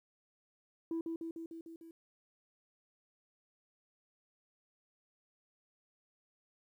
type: tone with echo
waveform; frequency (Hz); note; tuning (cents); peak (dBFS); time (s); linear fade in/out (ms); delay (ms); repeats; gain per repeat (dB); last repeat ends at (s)
sine; 329.6; E4; 0; -32; 0.91-1.01; 2; 150; 6; -3; 1.91
effects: tanh soft clip ceiling -32 dBFS + 12-bit